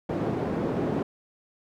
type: band-pass noise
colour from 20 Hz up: white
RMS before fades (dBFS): -28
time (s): 0.09-1.03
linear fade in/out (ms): 5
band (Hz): 130 to 390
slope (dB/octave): 12
effects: none